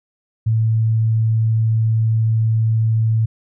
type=tone; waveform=sine; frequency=111.6 Hz; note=A2; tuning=25 cents sharp; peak=-13 dBFS; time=0.46-3.26 s; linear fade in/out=10 ms; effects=none